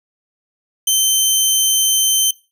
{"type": "tone", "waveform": "15% pulse", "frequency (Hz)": 3097, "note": "G7", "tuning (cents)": -22, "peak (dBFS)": -5, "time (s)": [0.87, 2.31], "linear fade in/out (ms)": 5, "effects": ["noise-tail reverb RT60 0.3 s tail -19 dB re dry"]}